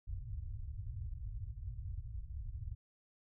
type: low-pass noise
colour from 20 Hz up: white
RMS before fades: -43 dBFS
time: 0.07-2.75 s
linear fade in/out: 10 ms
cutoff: 110 Hz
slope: 48 dB/octave
effects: none